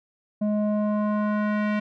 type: tone with low-pass filter sweep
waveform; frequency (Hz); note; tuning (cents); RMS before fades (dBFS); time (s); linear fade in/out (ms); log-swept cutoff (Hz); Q
square; 210; G#3; +19; -24; 0.41-1.8; 10; 510 to 2300; 1.7
effects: none